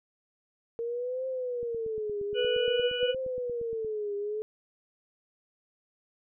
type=tone with vibrato; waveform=sine; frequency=460.6 Hz; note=A#4; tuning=21 cents flat; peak=-30 dBFS; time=0.79-4.42 s; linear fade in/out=0 ms; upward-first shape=triangle; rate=0.52 Hz; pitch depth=230 cents each way
type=click train; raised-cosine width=3 ms; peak=-34 dBFS; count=20; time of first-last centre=1.63-3.847 s; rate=8.57 Hz
type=harmonic tone; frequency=491.4 Hz; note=B4; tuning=9 cents flat; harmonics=1 / 3 / 5 / 6; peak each=-26 / -38 / -42 / -33 dBFS; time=2.34-3.15 s; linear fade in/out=50 ms
effects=none